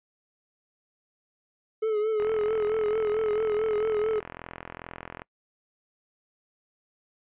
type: tone with vibrato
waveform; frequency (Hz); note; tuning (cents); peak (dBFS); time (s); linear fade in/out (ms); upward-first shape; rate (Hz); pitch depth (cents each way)
triangle; 430.3; A4; -39; -21; 1.82-4.2; 10; triangle; 4.5; 61
type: click train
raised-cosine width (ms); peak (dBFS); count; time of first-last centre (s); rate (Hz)
0.5; -22; 129; 2.2-5.219; 42.4
effects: noise-tail reverb RT60 0.1 s tail -25 dB re dry + resampled to 8000 Hz